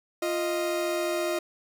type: tone pair together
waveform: 40% pulse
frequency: 348.4 / 622.3 Hz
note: F4 / D#5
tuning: -4 / 0 cents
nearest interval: minor seventh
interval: 1004 cents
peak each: -28 dBFS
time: 0.22-1.39 s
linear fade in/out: 5 ms
effects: none